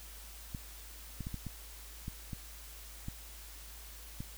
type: clicks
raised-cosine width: 5 ms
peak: -27 dBFS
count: 9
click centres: 0.548 / 1.207 / 1.269 / 1.343 / 1.467 / 2.081 / 2.332 / 3.084 / 4.205 s
effects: added 53 Hz sine -50 dBFS peak until 4.37 s + white hiss -52 dBFS RMS until 4.37 s